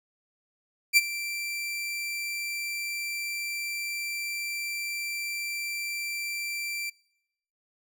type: tone with ADSR envelope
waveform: sawtooth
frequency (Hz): 2349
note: D7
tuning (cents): 0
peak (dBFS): -11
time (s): 0.93-6.9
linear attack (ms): 40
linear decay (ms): 32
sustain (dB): -17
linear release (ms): 8
effects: noise-tail reverb RT60 0.8 s tail -23 dB re dry